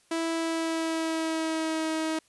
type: tone with pitch glide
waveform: sawtooth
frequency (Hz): 328.9 to 317.7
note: E4 to D#4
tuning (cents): -4 to +36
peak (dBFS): -23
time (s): 0.11-2.19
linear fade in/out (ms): 5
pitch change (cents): -60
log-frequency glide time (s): 0.34-1.9
effects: white hiss -64 dBFS RMS until 2.28 s + resampled to 24000 Hz